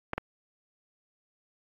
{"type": "clicks", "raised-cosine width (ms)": 0.5, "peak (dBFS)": -15, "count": 2, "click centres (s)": [0.134, 0.18], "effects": ["AAC 64 kbps"]}